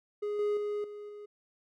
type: tone with level steps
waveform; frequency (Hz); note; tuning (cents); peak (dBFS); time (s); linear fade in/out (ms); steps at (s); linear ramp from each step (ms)
triangle; 415.3; G#4; 0; -29 / -25 / -29 / -39 / -41; 0.22-1.26; 10; 0.39 / 0.57 / 0.84 / 1.09; 2
effects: none